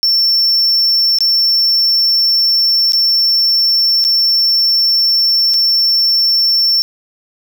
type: tone with dropouts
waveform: triangle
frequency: 5410 Hz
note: E8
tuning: 44 cents sharp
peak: -8 dBFS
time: 0.03-6.82 s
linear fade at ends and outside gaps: 0 ms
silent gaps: 1.186-1.206 / 2.921-2.933 / 4.041-4.049 / 5.537-5.541 s
effects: none